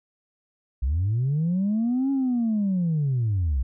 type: linear two-way sweep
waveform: sine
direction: up then down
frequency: 58.5 to 277.2 to 58.5 Hz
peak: -19 dBFS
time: 0.82-3.63 s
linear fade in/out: 10 ms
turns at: 2.11 s
effects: tanh soft clip ceiling -18 dBFS